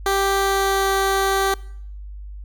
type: tone with pitch glide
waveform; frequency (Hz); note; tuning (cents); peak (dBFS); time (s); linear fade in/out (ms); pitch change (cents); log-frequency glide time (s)
15% pulse; 392 to 389.1; G4 to G4; 0 to -13; -11; 0.06-1.54; 2; -13; 0.36-0.91
effects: noise-tail reverb RT60 0.7 s tail -23 dB re dry + added 50 Hz sine -32 dBFS peak until 2.44 s